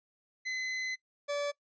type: tone pair in turn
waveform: 40% pulse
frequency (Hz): 2034 / 576.6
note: C7 / D5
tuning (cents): -50 / -32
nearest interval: octave + minor seventh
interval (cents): 2182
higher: first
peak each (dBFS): -32 / -30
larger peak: second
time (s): 0.45-0.96 / 1.28-1.52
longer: first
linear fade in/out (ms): 20
effects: noise-tail reverb RT60 0.1 s tail -21 dB re dry + resampled to 16000 Hz